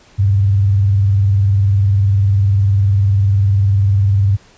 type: tone with vibrato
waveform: sine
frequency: 98.9 Hz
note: G2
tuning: 16 cents sharp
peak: -9 dBFS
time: 0.18-4.37 s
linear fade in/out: 20 ms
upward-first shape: square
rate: 20 Hz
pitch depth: 100 cents each way
effects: pink hiss -47 dBFS RMS until 4.57 s + resampled to 16000 Hz